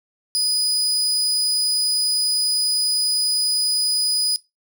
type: tone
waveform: 30% pulse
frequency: 4965 Hz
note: D#8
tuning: 5 cents flat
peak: -15 dBFS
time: 0.35-4.36 s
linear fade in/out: 0 ms
effects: noise-tail reverb RT60 0.2 s tail -20 dB re dry